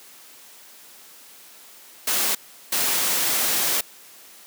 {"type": "noise bursts at uneven times", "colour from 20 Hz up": "white", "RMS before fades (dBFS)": -22, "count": 2, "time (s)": [[2.07, 2.35], [2.72, 3.81]], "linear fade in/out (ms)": 5, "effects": ["white hiss -47 dBFS RMS until 4.46 s", "high-pass 200 Hz 12 dB/octave"]}